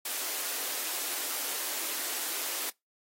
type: high-pass noise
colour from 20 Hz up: white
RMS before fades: -34 dBFS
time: 0.05-2.7 s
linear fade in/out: 5 ms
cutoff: 270 Hz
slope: 48 dB/octave
effects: noise-tail reverb RT60 0.2 s tail -26 dB re dry + AAC 48 kbps